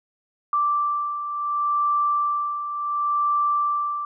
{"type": "beating tone pair", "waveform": "sine", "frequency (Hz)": [1172, 1172.7], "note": ["D6", "D6"], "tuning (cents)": [-4, -3], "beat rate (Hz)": 0.7, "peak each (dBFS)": [-28, -21], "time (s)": [0.53, 4.05], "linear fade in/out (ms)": 2, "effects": []}